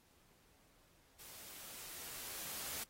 white noise with level ramp, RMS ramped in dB -55 to -43 dBFS, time 1.19-2.84 s, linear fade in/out 10 ms, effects pink hiss -70 dBFS RMS until 2.89 s + AAC 48 kbps

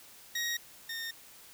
20% pulse tone pair in turn, 1884 / 1833.5 Hz, A#6 / A#6, +18 / -29 cents, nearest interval unison, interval 47 cents, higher first, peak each -26 / -31 dBFS, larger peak first, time 0.35-0.57 / 0.89-1.11 s, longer neither, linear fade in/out 5 ms, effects white hiss -54 dBFS RMS until 1.53 s

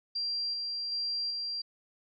sine tone with tremolo, 4740 Hz, D8, 15 cents sharp, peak -30 dBFS, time 0.15-1.62 s, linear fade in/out 10 ms, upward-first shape square, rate 1.3 Hz, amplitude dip 25%, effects none

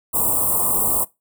white band-stop noise, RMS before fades -19 dBFS, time 0.13-1.05 s, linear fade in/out 20 ms, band 1200 to 7800 Hz, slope 96 dB/octave, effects noise-tail reverb RT60 0.2 s tail -20 dB re dry

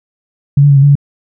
sine tone with pitch steps, 141.1 / 144.3 / 140.6 / 136.7 / 143.2 / 141.9 Hz, C#3 / D3 / C#3 / C#3 / D3 / C#3, +31 / -30 / +25 / -24 / -43 / +41 cents, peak -3 dBFS, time 0.57-0.954 s, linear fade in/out 5 ms, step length 64 ms, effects none

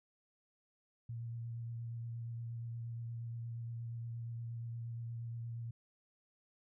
sine tone with vibrato, 116.54 Hz, A#2, in tune, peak -40 dBFS, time 1.09-5.71 s, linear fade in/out 5 ms, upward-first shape sine, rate 8.5 Hz, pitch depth 16 cents each way, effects none

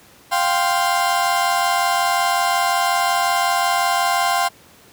35% pulse chord, F suspended second, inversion none, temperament equal, 698.5 / 784 / 1046.5 Hz, F5 / G5 / C6, 0 / 0 / 0 cents, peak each -19 dBFS, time 0.31-4.49 s, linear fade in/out 20 ms, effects pink hiss -48 dBFS RMS until 4.92 s + high-pass 100 Hz 12 dB/octave

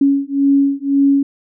sine beating tone pair, 277.2 / 279.1 Hz, C#4 / C#4, 0 / +12 cents, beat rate 1.9 Hz, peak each -14 dBFS, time 0.01-1.23 s, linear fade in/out 5 ms, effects none

